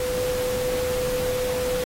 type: tone in noise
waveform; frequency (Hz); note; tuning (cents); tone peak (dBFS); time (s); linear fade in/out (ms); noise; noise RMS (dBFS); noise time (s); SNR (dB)
sine; 502; B4; +28; -23; 0-1.84; 2; pink; -32; 0-1.84; +6
effects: AAC 48 kbps